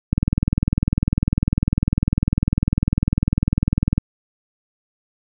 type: click train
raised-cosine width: 5 ms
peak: -3 dBFS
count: 78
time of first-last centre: 0.13-3.98 s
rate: 20 Hz
effects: none